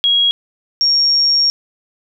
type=tone pair in turn; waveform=sine; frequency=3300 / 5550 Hz; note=G#7 / F8; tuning=-12 / -12 cents; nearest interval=major sixth; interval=900 cents; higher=second; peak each=-10 dBFS; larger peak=neither; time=0.04-0.31 / 0.81-1.5 s; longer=second; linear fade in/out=0 ms; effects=none